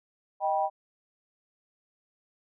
sine chord, Eb augmented, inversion none, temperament equal with one note detuned, 622.3 / 784 / 973 Hz, Eb5 / G5 / B5, 0 / 0 / -26 cents, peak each -30 / -26 / -32 dBFS, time 0.4-0.7 s, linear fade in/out 50 ms, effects none

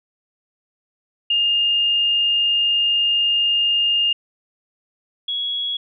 sine tone pair in turn, 2824 / 3340 Hz, F7 / G#7, +19 / +9 cents, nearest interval minor third, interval 290 cents, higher second, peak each -15 / -21 dBFS, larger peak first, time 1.3-4.13 / 5.28-5.77 s, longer first, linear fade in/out 5 ms, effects none

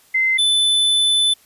sine / square tone pair in turn, 2068 / 3509 Hz, C7 / A7, -21 / -5 cents, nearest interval major sixth, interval 916 cents, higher second, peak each -14 dBFS, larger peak neither, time 0.14-0.38 / 0.38-1.34 s, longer second, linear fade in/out 10 ms, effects white hiss -53 dBFS RMS until 1.45 s + resampled to 32000 Hz

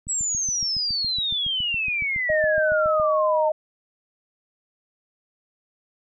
click train, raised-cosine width 5 ms, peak -26 dBFS, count 22, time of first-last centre 0.07-2.999 s, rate 7.17 Hz
sine exponential sweep, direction down, 7902 to 889 Hz, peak -22 dBFS, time 0.08-3.5 s, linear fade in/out 20 ms
sine tone, 620 Hz, D#5, 6 cents flat, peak -19 dBFS, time 2.29-3.52 s, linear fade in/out 5 ms
effects none

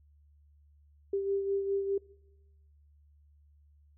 sine beating tone pair, 394.4 / 399.3 Hz, G4 / G4, +11 / +32 cents, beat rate 4.9 Hz, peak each -29 / -38 dBFS, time 1.13-1.98 s, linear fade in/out 5 ms, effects noise-tail reverb RT60 1.0 s tail -23 dB re dry + added 73 Hz sine -59 dBFS peak until 3.97 s

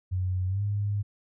sine tone with pitch glide, 92.2 to 102.3 Hz, F#2 to G#2, -6 to -26 cents, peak -25 dBFS, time 0.11-1.03 s, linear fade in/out 20 ms, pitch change +180 cents, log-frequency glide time 0.47-0.62 s, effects none

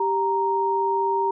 sine tone pair together, 392 / 932.3 Hz, G4 / A#5, 0 / 0 cents, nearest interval octave + minor third, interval 1500 cents, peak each -24 / -21 dBFS, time 0-1.31 s, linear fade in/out 5 ms, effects none

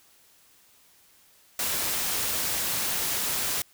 white noise, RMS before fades -28 dBFS, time 1.59-3.62 s, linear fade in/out 2 ms, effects white hiss -59 dBFS RMS until 3.73 s

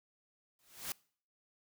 white noise with exponential growth, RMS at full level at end -36 dBFS, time 0.59-0.92 s, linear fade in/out 1 ms, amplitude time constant 71 ms, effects noise-tail reverb RT60 0.5 s tail -24 dB re dry

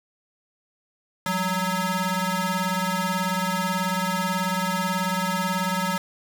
20% pulse ring-modulated tone, 372.1 Hz, F#4, 10 cents sharp, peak -15 dBFS, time 1.26-5.98 s, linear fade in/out 2 ms, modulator 549 Hz, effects none

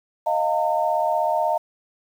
sine chord, Eb suspended second, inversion none, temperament equal with one note detuned, 622.3 / 698.5 / 908.4 Hz, Eb5 / F5 / Bb5, 0 / 0 / -45 cents, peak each -23 dBFS, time 0.26-1.58 s, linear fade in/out 10 ms, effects 8-bit

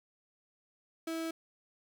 35% pulse tone, 326.3 Hz, E4, 18 cents flat, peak -33 dBFS, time 1.07-1.31 s, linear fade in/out 5 ms, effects none

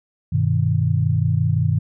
sine chord, G augmented, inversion none, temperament equal, 98 / 123.47 / 155.56 Hz, G2 / B2 / D#3, 0 / 0 / 0 cents, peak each -20 dBFS, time 0.32-1.79 s, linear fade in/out 10 ms, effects none

